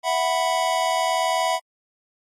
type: chord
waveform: square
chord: E suspended second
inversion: none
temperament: equal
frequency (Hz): 659.3 / 740 / 987.8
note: E5 / F#5 / B5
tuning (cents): 0 / 0 / 0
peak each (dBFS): -25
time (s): 0.03-1.6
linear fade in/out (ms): 50
effects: low-pass 10000 Hz 12 dB/octave + AAC 64 kbps